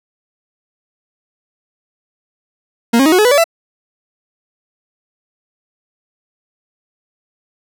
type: tone with pitch steps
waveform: 40% pulse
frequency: 233.1 / 270.9 / 314.8 / 365.8 / 425 / 493.9 / 574 / 667 Hz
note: A#3 / C#4 / D#4 / F#4 / G#4 / B4 / D5 / E5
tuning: 0 / -40 / +20 / -20 / +40 / 0 / -40 / +20 cents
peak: -7 dBFS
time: 2.93-3.442 s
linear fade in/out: 10 ms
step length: 64 ms
effects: none